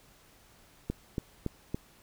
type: click train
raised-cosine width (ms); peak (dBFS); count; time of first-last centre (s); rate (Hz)
3; -18; 4; 0.9-1.745; 3.55
effects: pink hiss -60 dBFS RMS until 2.02 s